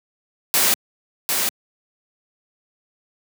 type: noise with echo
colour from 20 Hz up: white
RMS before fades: -17 dBFS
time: 0.54-0.74 s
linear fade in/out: 0 ms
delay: 750 ms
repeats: 1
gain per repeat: -4 dB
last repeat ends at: 1.49 s
effects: high-pass 150 Hz 12 dB/octave